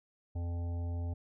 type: harmonic tone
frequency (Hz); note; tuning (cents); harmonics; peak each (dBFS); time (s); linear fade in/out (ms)
85.9; F2; -28; 1 / 3 / 5 / 7 / 9 / 10; -33 / -47 / -54 / -53 / -56 / -62; 0.35-1.14; 10
effects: none